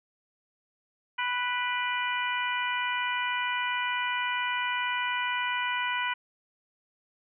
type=harmonic tone with a mistuned harmonic; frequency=493.9 Hz; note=B4; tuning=in tune; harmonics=2 / 3 / 4 / 5 / 6; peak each=-31 / -33 / -34 / -35 / -36 dBFS; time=1.18-6.14 s; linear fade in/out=10 ms; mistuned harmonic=5; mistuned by=-43 cents; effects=none